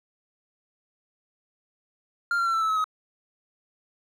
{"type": "tone with pitch steps", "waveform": "triangle", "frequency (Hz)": [1396.9, 1374.5, 1352.4, 1330.7, 1309.4, 1288.4, 1267.7], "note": ["F6", "F6", "E6", "E6", "E6", "E6", "D#6"], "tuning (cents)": [0, -28, 44, 16, -12, -40, 32], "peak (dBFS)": -20, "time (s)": [2.31, 2.842], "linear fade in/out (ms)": 2, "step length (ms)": 76, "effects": []}